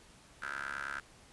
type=ring-modulated tone; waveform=20% pulse; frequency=69.3 Hz; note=C#2; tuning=in tune; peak=-30 dBFS; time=0.42-1 s; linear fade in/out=5 ms; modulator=1480 Hz; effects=pink hiss -59 dBFS RMS until 1.32 s + resampled to 24000 Hz